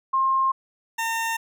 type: tone pair in turn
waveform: sine / 20% pulse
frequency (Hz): 1064 / 910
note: C6 / A#5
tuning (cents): +29 / -42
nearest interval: minor third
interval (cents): 271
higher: first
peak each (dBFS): -18 / -19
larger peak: first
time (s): 0.13-0.52 / 0.98-1.37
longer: neither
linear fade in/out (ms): 10
effects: none